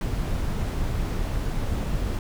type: noise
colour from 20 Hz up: brown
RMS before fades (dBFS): -26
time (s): 0.01-2.19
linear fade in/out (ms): 2
effects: none